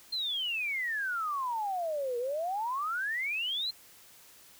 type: exponential two-way sweep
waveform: sine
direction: down then up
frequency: 4222 to 468.9 to 4222 Hz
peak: -30 dBFS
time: 0.12-3.71 s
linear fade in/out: 10 ms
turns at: 2.18 s
effects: white hiss -56 dBFS RMS until 4.59 s